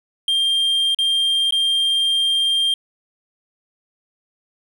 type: tone with dropouts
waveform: triangle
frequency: 3191 Hz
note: G7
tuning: 30 cents sharp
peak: -14 dBFS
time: 0.28-2.74 s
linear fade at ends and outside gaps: 2 ms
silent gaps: 0.947-0.987 / 1.508-1.523 s
effects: none